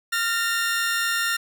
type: tone pair together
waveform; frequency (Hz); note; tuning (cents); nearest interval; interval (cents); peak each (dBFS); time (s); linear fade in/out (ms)
sawtooth; 1392 / 1828; F6 / A#6; -6 / -34; perfect fourth; 472; -21; 0.12-1.37; 10
effects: none